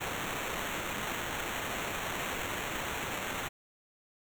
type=noise with sample-and-hold; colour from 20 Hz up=violet; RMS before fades=-36 dBFS; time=0-3.49 s; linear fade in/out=20 ms; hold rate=4900 Hz; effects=none